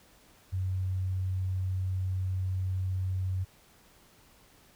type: tone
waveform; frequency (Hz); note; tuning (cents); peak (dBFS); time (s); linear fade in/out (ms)
sine; 93.4; F#2; +17; -28; 0.52-3.45; 20
effects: pink hiss -60 dBFS RMS until 4.75 s